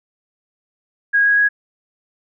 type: tone with pitch steps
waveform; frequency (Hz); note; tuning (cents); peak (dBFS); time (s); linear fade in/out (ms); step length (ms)
sine; 1642 / 1651.5 / 1661.1; G#6 / G#6 / G#6; -20 / -10 / 0; -11; 1.13-1.49; 20; 120
effects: none